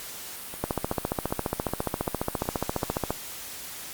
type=two click trains; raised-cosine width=1 ms; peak=-24 / -11 dBFS; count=7 / 37; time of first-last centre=0.54-2.839 / 0.64-3.106 s; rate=2.61 / 14.6 Hz; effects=white hiss -39 dBFS RMS until 3.93 s + Opus 48 kbps

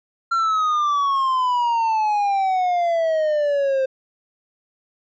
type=exponential sweep; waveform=triangle; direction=down; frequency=1372 to 523.3 Hz; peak=-15 dBFS; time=0.31-3.86 s; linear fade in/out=10 ms; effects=resampled to 16000 Hz

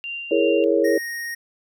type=tone with tremolo; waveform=sine; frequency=2778 Hz; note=F7; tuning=10 cents flat; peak=-27 dBFS; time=0.04-0.64 s; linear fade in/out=0 ms; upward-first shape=sine; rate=3 Hz; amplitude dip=40%
type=chord; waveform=sine; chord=A# half-diminished seventh; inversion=second; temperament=equal; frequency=329.6 / 415.3 / 466.2 / 554.4 Hz; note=E4 / G#4 / A#4 / C#5; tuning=0 / 0 / 0 / 0 cents; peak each=-21 dBFS; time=0.31-0.98 s; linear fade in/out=5 ms
type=tone; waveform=square; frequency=1864.7 Hz; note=A#6; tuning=in tune; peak=-28 dBFS; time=0.84-1.35 s; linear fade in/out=10 ms
effects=none

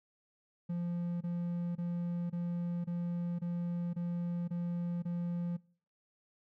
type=tone bursts; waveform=triangle; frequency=173.4 Hz; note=F3; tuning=12 cents flat; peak=-31 dBFS; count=9; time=0.69-5.57 s; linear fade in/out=10 ms; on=520 ms; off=25 ms; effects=noise-tail reverb RT60 0.5 s tail -24 dB re dry

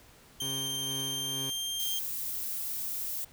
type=tone with pitch glide; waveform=sawtooth; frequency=3156 to 3183 Hz; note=G7 to G7; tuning=+11 to +26 cents; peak=-29 dBFS; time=0.4-1.99 s; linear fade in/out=5 ms; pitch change=+15 cents; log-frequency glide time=1.05-1.7 s
type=tone with tremolo; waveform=20% pulse; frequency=135.2 Hz; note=C#3; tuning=43 cents flat; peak=-33 dBFS; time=0.42-1.5 s; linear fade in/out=0 ms; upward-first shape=sine; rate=2.2 Hz; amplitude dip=40%
type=noise; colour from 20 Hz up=violet; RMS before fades=-35 dBFS; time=1.79-3.25 s; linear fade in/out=10 ms
effects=pink hiss -57 dBFS RMS until 3.32 s

